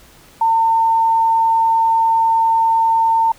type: tone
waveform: sine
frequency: 905 Hz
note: A5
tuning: 48 cents sharp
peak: -11 dBFS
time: 0.41-3.32 s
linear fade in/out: 5 ms
effects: pink hiss -46 dBFS RMS until 3.38 s

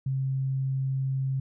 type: tone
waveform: sine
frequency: 133.7 Hz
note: C3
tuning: 38 cents sharp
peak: -25 dBFS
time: 0.06-1.4 s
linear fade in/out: 5 ms
effects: none

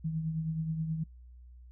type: tone with tremolo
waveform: sine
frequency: 160 Hz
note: D#3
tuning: 49 cents sharp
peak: -28 dBFS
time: 0.04-1.04 s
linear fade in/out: 10 ms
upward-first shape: triangle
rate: 9.4 Hz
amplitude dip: 55%
effects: noise-tail reverb RT60 0.1 s tail -24 dB re dry + added 61 Hz sine -49 dBFS peak until 1.71 s

